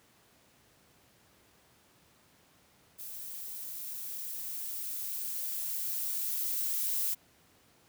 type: noise with level ramp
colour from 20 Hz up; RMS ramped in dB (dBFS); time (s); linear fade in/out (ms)
violet; -43 to -31; 2.98-7.15; 20
effects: pink hiss -64 dBFS RMS until 7.88 s + high-pass 80 Hz 12 dB/octave